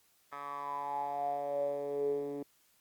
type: tone with band-pass filter sweep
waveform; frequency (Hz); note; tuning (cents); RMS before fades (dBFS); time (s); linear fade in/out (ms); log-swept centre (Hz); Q
10% pulse; 142.7; D3; -49; -36; 0.32-2.43; 5; 1300 to 340; 9.4
effects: white hiss -69 dBFS RMS until 2.8 s + Opus 48 kbps